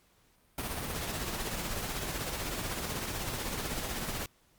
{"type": "noise with tremolo", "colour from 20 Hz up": "pink", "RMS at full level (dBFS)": -34, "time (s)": [0.58, 4.26], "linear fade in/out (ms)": 2, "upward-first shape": "triangle", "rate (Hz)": 16, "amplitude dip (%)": 45, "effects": ["pink hiss -67 dBFS RMS until 4.58 s", "Opus 48 kbps"]}